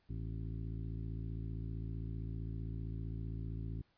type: harmonic tone with a mistuned harmonic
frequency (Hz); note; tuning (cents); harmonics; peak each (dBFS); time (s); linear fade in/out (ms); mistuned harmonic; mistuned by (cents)
55.4; A1; +13; 1 / 2 / 3 / 4 / 5 / 6 / 7; -42 / -42 / -47 / -59 / -52 / -58 / -60; 0.09-3.82; 10; 4; +130
effects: pink hiss -75 dBFS RMS until 3.97 s + resampled to 11025 Hz